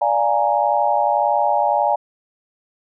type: chord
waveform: sine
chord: Bb dominant seventh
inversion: first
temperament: equal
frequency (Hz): 587.3 / 698.5 / 830.6 / 932.3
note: D5 / F5 / Ab5 / Bb5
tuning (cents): 0 / 0 / 0 / 0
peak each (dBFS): -21 / -21 / -18 / -22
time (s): 0.01-1.96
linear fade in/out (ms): 10
effects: none